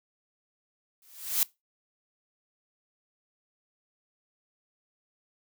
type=noise with exponential growth; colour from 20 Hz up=blue; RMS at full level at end=-22 dBFS; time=1.02-1.43 s; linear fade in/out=1 ms; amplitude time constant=88 ms; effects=noise-tail reverb RT60 0.2 s tail -21 dB re dry